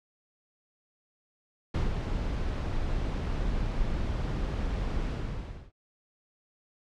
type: noise with ADSR envelope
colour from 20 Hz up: brown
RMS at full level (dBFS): -26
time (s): 1.74-5.72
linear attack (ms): 7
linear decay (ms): 150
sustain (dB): -4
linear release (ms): 640
effects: low-pass 5000 Hz 12 dB/octave